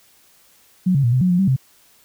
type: tone with pitch steps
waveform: sine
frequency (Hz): 183.6 / 138.7 / 118.7 / 127.9 / 182.3 / 177.3 / 193 / 131.6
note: F#3 / C#3 / A#2 / C3 / F#3 / F3 / G3 / C3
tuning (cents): -13 / +1 / +32 / -39 / -25 / +26 / -27 / +10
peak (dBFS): -13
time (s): 0.86-1.564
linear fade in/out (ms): 10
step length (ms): 88
effects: white hiss -54 dBFS RMS until 2.04 s